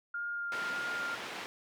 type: tone with vibrato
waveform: sine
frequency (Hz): 1407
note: F6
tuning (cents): +12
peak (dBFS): -34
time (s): 0.14-1.15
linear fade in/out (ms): 5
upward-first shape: sine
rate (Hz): 1.8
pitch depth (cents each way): 10
type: band-pass noise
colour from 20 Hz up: white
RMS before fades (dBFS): -42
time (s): 0.52-1.46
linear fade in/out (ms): 0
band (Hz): 190 to 2600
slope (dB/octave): 12
effects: none